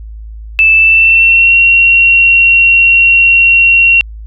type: tone with pitch glide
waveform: sine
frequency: 2637 to 2739 Hz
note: E7 to F7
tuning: 0 to -34 cents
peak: -3 dBFS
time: 0.59-4.01 s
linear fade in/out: 0 ms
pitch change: +66 cents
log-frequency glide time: 0.73-1.55 s
effects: added 54 Hz sine -24 dBFS peak until 4.26 s